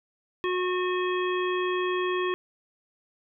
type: harmonic tone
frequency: 363.9 Hz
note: F#4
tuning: 29 cents flat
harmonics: 1 / 3 / 5 / 7 / 9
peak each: -26 / -31 / -35 / -37 / -39 dBFS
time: 0.44-2.34 s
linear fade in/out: 0 ms
effects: none